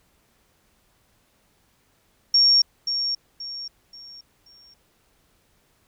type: tone with echo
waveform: sine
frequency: 5530 Hz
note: F8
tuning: 18 cents flat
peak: -13 dBFS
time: 2.34-2.62 s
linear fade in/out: 5 ms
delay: 530 ms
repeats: 4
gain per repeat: -9 dB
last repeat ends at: 4.74 s
effects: pink hiss -64 dBFS RMS until 5.87 s